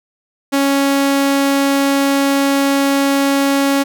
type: tone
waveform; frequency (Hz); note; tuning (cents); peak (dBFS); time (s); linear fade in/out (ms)
sawtooth; 277.2; C#4; 0; -8; 0.52-3.84; 20
effects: none